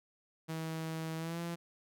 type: tone with pitch glide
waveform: sawtooth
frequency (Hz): 161 to 170.08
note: E3 to F3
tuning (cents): -41 to -46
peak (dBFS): -33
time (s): 0.48-1.56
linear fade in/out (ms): 20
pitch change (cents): +95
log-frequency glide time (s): 1.17-1.4
effects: none